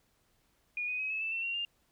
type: tone with pitch steps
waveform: sine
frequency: 2443 / 2491 / 2541 / 2591 / 2643 / 2695 / 2749 / 2803 Hz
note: D#7 / D#7 / D#7 / E7 / E7 / E7 / F7 / F7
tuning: -32 / +1 / +36 / -30 / +4 / +38 / -28 / +6 cents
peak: -32 dBFS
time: 0.77-1.65 s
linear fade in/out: 2 ms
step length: 110 ms
effects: pink hiss -72 dBFS RMS until 1.91 s